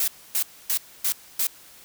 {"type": "noise bursts", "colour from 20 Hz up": "blue", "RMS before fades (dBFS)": -23, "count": 5, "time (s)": [0, 1.47], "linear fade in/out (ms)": 2, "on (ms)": 78, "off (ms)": 270, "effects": ["white hiss -49 dBFS RMS until 1.84 s"]}